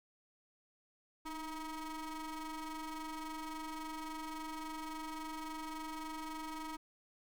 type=ring-modulated tone; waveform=30% pulse; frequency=320.4 Hz; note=E4; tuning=49 cents flat; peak=-36 dBFS; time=1.25-6.77 s; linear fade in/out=10 ms; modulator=629 Hz; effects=none